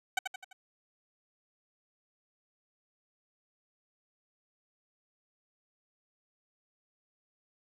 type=tone with echo; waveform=15% pulse; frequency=756 Hz; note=F#5; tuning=37 cents sharp; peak=-20 dBFS; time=0.17-0.19 s; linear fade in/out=5 ms; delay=85 ms; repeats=4; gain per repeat=-6 dB; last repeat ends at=0.53 s; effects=low-pass 10000 Hz 12 dB/octave